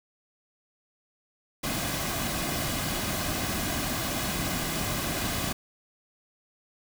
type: noise with comb filter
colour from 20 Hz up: pink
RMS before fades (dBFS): -30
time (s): 1.63-5.53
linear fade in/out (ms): 10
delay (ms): 2.2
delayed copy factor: -0.5
effects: none